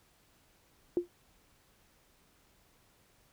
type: tone with exponential decay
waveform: sine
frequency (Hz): 350.3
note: F4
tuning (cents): +5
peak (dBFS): -22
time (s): 0.97-1.08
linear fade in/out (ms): 1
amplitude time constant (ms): 23
effects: pink hiss -67 dBFS RMS until 3.32 s

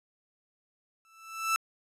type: tone with exponential growth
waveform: 30% pulse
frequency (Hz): 1323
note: E6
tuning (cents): +6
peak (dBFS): -20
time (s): 1.05-1.56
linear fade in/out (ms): 0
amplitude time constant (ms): 110
effects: resampled to 32000 Hz

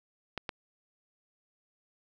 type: clicks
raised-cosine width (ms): 0.3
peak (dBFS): -18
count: 2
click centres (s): 0.377 / 0.492
effects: none

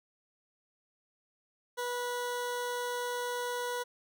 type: tone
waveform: 20% pulse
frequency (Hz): 488.7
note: B4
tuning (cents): -18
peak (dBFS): -28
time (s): 1.77-3.84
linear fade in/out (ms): 20
effects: none

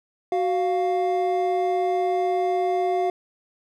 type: tone pair together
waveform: triangle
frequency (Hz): 371.6 / 701.5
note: F#4 / F5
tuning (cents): +7 / +8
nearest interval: major seventh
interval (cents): 1101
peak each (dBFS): -21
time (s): 0.32-3.1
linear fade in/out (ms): 2
effects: none

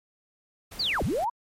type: noise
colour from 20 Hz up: pink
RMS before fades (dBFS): -43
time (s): 0.71-1.25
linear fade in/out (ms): 10
type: linear two-way sweep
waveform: sine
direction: down then up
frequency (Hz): 4909 to 32.7 to 1013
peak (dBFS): -24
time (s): 0.79-1.3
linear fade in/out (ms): 10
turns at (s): 1.03
effects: MP3 64 kbps

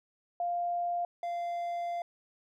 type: tone pair in turn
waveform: sine / triangle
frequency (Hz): 698.5 / 692.5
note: F5 / F5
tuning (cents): 0 / -15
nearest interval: unison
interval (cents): 15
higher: first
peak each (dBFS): -29 / -30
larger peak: first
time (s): 0.4-1.05 / 1.23-2.02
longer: second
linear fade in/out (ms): 2
effects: none

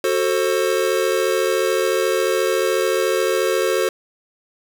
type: chord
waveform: square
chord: F# diminished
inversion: none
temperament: just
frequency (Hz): 370 / 444 / 532.8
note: F#4 / A4 / C5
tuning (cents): 0 / +16 / +31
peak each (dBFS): -22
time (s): 0.04-3.89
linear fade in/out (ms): 2
effects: none

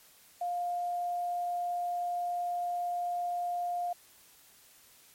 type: tone with quantisation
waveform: sine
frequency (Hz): 705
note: F5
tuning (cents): +16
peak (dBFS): -30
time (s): 0.41-3.93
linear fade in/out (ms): 5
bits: 10
effects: white hiss -59 dBFS RMS until 5.14 s + MP3 64 kbps

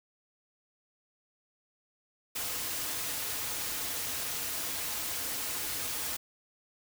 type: noise with comb filter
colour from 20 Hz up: white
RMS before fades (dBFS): -35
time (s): 2.35-6.17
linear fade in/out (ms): 10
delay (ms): 5.2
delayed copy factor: -0.5
effects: none

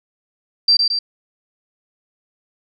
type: tone with echo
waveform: sine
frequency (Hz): 4699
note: D8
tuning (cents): 0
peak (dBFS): -9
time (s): 0.68-0.77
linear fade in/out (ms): 5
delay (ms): 110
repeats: 2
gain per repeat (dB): -4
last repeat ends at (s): 0.99
effects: none

